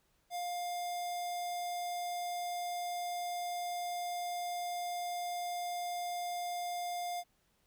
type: tone with notch filter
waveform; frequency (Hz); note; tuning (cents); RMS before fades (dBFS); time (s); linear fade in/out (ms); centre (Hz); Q
square; 705; F5; +16; -38; 0.3-7.24; 50; 1600; 0.98
effects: pink hiss -74 dBFS RMS until 7.66 s